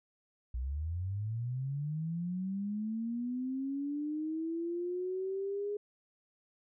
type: linear sweep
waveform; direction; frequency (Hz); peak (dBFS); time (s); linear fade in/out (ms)
sine; up; 58.27 to 415.3; -33; 0.54-5.77; 5
effects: none